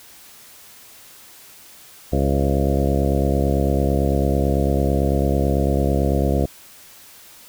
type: harmonic tone with a mistuned harmonic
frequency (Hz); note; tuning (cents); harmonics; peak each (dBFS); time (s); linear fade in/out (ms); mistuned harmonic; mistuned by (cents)
69; C#2; -7; 1 / 2 / 3 / 4 / 5 / 6 / 7 / 8 / 9 / 10; -20 / -23 / -25 / -26 / -27 / -28 / -28 / -29 / -30 / -30; 2.12-6.46; 10; 7; +38
effects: white hiss -45 dBFS RMS until 7.48 s